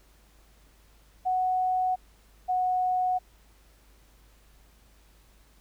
sine tone pair in turn, 740 / 734.9 Hz, F#5 / F#5, 0 / -12 cents, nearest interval unison, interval 12 cents, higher first, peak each -23 dBFS, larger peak neither, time 1.25-1.96 / 2.48-3.19 s, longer neither, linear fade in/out 20 ms, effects added 51 Hz sine -57 dBFS peak until 5.6 s + pink hiss -62 dBFS RMS until 5.6 s

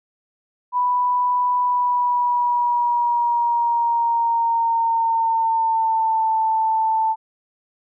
sine tone with pitch glide, 987.8 to 885.1 Hz, B5 to A5, 0 to +10 cents, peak -16 dBFS, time 0.72-7.16 s, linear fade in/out 50 ms, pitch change -190 cents, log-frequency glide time 1.61-6.35 s, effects none

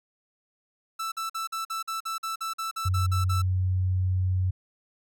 45% pulse tone bursts, 1324 Hz, E6, 7 cents sharp, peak -29 dBFS, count 14, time 0.99-3.421 s, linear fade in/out 10 ms, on 130 ms, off 47 ms
sine tone, 92.5 Hz, F#2, in tune, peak -22 dBFS, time 2.85-4.51 s, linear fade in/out 10 ms
effects none

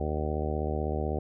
harmonic tone, 76 Hz, D#2, 40 cents flat, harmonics 1 / 2 / 3 / 4 / 5 / 6 / 7 / 8 / 9 / 10, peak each -31 / -37 / -38 / -40 / -36 / -37 / -40 / -39 / -45 / -39 dBFS, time 0-1.19 s, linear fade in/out 5 ms, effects none

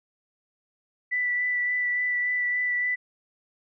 sine tone with vibrato, 1975.5 Hz, B6, in tune, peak -23 dBFS, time 1.11-2.96 s, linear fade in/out 20 ms, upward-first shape sine, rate 3.5 Hz, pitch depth 12 cents each way, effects none

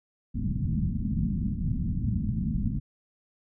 white low-pass noise, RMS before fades -28 dBFS, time 0.34-2.8 s, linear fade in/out 20 ms, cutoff 230 Hz, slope 48 dB/octave, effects none

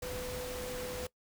sine tone in noise, 499.7 Hz, B4, 20 cents sharp, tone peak -39 dBFS, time 0.02-1.07 s, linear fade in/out 5 ms, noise pink, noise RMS -42 dBFS, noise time 0.02-1.07 s, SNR 0 dB, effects noise-tail reverb RT60 0.1 s tail -20 dB re dry

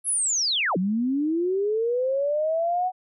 sine linear two-way sweep, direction down then up, 11160 to 174.61 to 749 Hz, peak -21 dBFS, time 0.04-2.92 s, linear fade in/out 50 ms, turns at 0.77 s, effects none

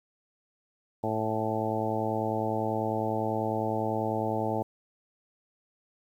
harmonic tone with a mistuned harmonic, 110 Hz, A2, in tune, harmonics 1 / 2 / 3 / 4 / 5 / 6 / 7 / 8, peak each -35 / -35 / -35 / -35 / -35 / -35 / -35 / -35 dBFS, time 1.03-4.63 s, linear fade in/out 10 ms, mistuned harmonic 8, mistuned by -23 cents, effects 10-bit

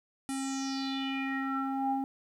square tone with low-pass filter sweep, 269.4 Hz, C#4, 49 cents flat, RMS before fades -33 dBFS, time 0.29-2.04 s, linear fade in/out 0 ms, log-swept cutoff 10000 to 650 Hz, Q 5.4, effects 11-bit

